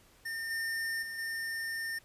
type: tone with level steps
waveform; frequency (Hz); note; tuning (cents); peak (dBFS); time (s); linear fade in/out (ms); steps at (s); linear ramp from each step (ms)
square; 1812; A#6; -50; -36 / -33 / -39 / -35; 0.25-1.99; 10; 0.5 / 1.02 / 1.18; 10
effects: pink hiss -62 dBFS RMS until 2.04 s + resampled to 32000 Hz